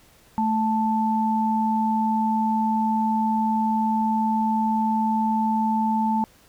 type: tone pair together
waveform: sine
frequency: 220 / 880 Hz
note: A3 / A5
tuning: 0 / 0 cents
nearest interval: 2 octaves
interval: 2400 cents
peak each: -22 dBFS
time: 0.38-6.24 s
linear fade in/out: 0 ms
effects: pink hiss -55 dBFS RMS until 6.48 s